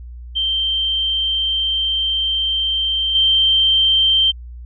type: tone with level steps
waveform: sine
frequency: 3136 Hz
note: G7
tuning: in tune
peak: -16 / -11 dBFS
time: 0.35-4.32 s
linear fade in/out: 20 ms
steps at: 3.15 s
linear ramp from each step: 2 ms
effects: added 60 Hz sine -31 dBFS peak until 4.65 s